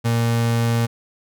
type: tone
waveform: 35% pulse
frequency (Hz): 116.54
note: A#2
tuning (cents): 0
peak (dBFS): -15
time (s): 0.04-0.87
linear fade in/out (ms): 20
effects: none